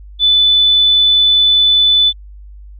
sine tone, 3495 Hz, A7, 12 cents flat, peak -7 dBFS, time 0.19-2.13 s, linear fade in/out 50 ms, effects added 50 Hz sine -32 dBFS peak until 2.79 s

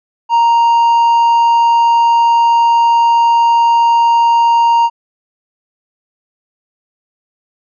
triangle tone, 932.3 Hz, A#5, in tune, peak -5 dBFS, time 0.29-4.9 s, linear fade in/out 50 ms, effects resampled to 16000 Hz

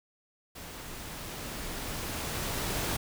pink noise with level ramp, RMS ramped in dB -44 to -31 dBFS, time 0.55-2.97 s, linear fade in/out 10 ms, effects none

